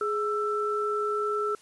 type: tone pair together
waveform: sine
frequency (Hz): 418.6 / 1329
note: G#4 / E6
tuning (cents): +14 / +14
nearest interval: octave + minor sixth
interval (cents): 2000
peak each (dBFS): -28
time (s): 0.01-1.55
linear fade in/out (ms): 2
effects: white hiss -56 dBFS RMS until 1.61 s + resampled to 24000 Hz